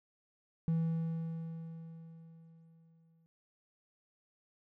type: tone with exponential decay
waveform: triangle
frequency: 163.9 Hz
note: E3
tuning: 10 cents flat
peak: -25 dBFS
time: 0.68-3.26 s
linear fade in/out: 0 ms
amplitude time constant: 560 ms
effects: tanh soft clip ceiling -22 dBFS